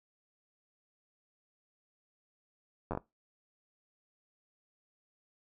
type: slowing click train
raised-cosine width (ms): 1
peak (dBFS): -21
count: 5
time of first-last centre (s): 2.91-2.975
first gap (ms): 10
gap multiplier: 1.33
effects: noise-tail reverb RT60 0.2 s tail -20 dB re dry